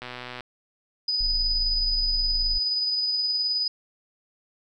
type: click train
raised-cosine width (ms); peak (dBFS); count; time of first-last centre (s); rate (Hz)
0.3; -20; 49; 0.02-0.407; 124
type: tone with tremolo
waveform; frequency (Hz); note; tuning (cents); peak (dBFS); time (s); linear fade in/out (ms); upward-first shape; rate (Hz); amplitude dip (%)
sine; 4978; D#8; 0; -21; 1.08-3.68; 5; triangle; 19; 35
type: tone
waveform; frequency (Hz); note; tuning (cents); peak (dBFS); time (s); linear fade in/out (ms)
triangle; 27.5; A0; 0; -24; 1.2-2.59; 10
effects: none